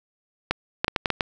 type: clicks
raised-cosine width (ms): 0.3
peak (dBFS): -5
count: 7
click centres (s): 0.51 / 0.845 / 0.881 / 0.962 / 1.058 / 1.103 / 1.208
effects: none